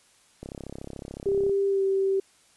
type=click train; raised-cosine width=2 ms; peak=-24 dBFS; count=37; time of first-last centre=0.43-1.495 s; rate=33.8 Hz
type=tone with pitch glide; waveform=sine; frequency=395.3 to 387.6 Hz; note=G4 to G4; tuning=+15 to -20 cents; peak=-21 dBFS; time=1.26-2.2 s; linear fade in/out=5 ms; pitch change=-35 cents; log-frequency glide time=1.68-1.83 s
effects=white hiss -60 dBFS RMS until 2.56 s + resampled to 24000 Hz